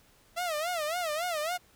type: tone with vibrato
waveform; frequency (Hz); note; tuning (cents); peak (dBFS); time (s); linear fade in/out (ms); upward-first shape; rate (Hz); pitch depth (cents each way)
sawtooth; 657; E5; -6; -26; 0.36-1.58; 20; sine; 3.6; 170
effects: pink hiss -62 dBFS RMS until 1.75 s